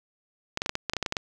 clicks, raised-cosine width 0.2 ms, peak -10 dBFS, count 12, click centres 0.574 / 0.619 / 0.661 / 0.694 / 0.754 / 0.897 / 0.935 / 0.967 / 1.027 / 1.062 / 1.124 / 1.168 s, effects none

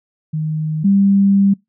sine tone pair in turn, 155.56 / 197.7 Hz, D#3 / G3, 0 / +15 cents, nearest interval major third, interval 415 cents, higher second, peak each -17 / -9 dBFS, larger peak second, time 0.33-0.84 / 0.84-1.54 s, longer second, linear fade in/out 10 ms, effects noise-tail reverb RT60 0.2 s tail -26 dB re dry

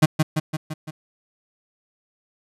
35% pulse tone with echo, 155.56 Hz, D#3, in tune, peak -9 dBFS, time 0.02-0.06 s, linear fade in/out 10 ms, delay 170 ms, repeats 5, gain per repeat -4 dB, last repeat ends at 0.91 s, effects resampled to 32000 Hz

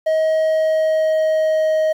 triangle tone with pitch glide, 633 to 627.5 Hz, D#5 to D#5, +30 to +15 cents, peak -12 dBFS, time 0.06-1.93 s, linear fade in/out 10 ms, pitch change -15 cents, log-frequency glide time 0.4-1.79 s, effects 8-bit

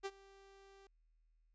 sawtooth tone with ADSR envelope, 392 Hz, G4, in tune, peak -34 dBFS, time 0.03-0.87 s, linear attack 27 ms, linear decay 46 ms, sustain -22 dB, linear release 3 ms, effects added 40 Hz sine -70 dBFS peak until 1.54 s + resampled to 16000 Hz

